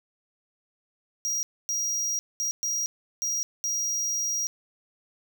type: tone bursts at uneven times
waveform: square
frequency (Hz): 5720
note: F8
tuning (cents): +41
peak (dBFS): -26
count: 6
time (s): 1.25-1.43 / 1.69-2.19 / 2.4-2.51 / 2.63-2.86 / 3.22-3.43 / 3.64-4.47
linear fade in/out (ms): 0
effects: 11-bit